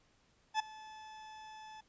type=tone with ADSR envelope; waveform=40% pulse; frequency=867 Hz; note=A5; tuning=26 cents flat; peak=-27 dBFS; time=0.54-1.81 s; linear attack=55 ms; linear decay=10 ms; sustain=-21 dB; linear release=8 ms; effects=pink hiss -71 dBFS RMS until 1.88 s + resampled to 16000 Hz